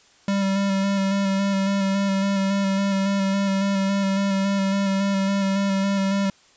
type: tone with vibrato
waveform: square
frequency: 196 Hz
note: G3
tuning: in tune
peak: -20 dBFS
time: 0.28-6.3 s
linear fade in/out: 2 ms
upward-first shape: square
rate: 3.6 Hz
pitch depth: 18 cents each way
effects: white hiss -55 dBFS RMS until 6.56 s + resampled to 16000 Hz

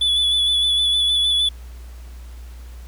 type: tone with vibrato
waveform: triangle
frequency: 3443 Hz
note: A7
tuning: 38 cents flat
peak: -14 dBFS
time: 0.01-1.49 s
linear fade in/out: 5 ms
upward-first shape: sine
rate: 6.5 Hz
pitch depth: 28 cents each way
effects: added 60 Hz sine -34 dBFS peak until 2.87 s + pink hiss -50 dBFS RMS until 2.87 s

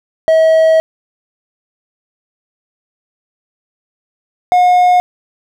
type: tone pair in turn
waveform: triangle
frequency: 642 / 720.6 Hz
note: E5 / F#5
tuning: -46 / -46 cents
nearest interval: major second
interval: 200 cents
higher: second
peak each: -4 dBFS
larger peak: neither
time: 0.28-0.8 / 4.52-5 s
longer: first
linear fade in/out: 0 ms
effects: none

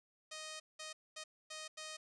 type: tone bursts at uneven times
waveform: 5% pulse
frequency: 623 Hz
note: D#5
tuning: 2 cents sharp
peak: -34 dBFS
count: 5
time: 0.31-0.6 / 0.79-0.93 / 1.16-1.24 / 1.5-1.68 / 1.77-1.97 s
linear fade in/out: 10 ms
effects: resampled to 24000 Hz

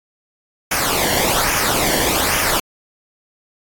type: noise with flanger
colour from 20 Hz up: pink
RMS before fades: -18 dBFS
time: 0.71-2.6 s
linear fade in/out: 5 ms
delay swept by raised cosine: 0.24 to 0.8 ms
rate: 1.2 Hz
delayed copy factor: -0.65
effects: AAC 64 kbps

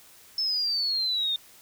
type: exponential sweep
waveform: sine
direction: down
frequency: 5300 to 3628 Hz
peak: -24 dBFS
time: 0.38-1.36 s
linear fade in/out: 2 ms
effects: white hiss -53 dBFS RMS until 1.61 s

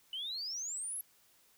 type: exponential sweep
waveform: sine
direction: up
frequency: 2954 to 11480 Hz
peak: -36 dBFS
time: 0.13-1.01 s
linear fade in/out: 2 ms
effects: tanh soft clip ceiling -33 dBFS + white hiss -67 dBFS RMS until 1.57 s

